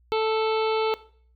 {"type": "harmonic tone", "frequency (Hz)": 440, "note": "A4", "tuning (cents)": 0, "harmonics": [1, 2, 3, 5, 6, 7, 8, 9, 10], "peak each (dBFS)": [-22, -28, -32, -36, -38, -39, -40, -41, -42], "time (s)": [0.12, 0.94], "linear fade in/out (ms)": 0, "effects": ["noise-tail reverb RT60 0.5 s tail -18 dB re dry", "added 60 Hz sine -57 dBFS peak until 1.35 s"]}